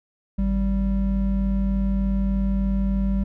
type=tone pair together; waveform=triangle; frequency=51.65 / 195 Hz; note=G#1 / G3; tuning=-9 / -9 cents; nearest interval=octave + major seventh; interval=2300 cents; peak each=-20 dBFS; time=0.38-3.24 s; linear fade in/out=10 ms; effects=none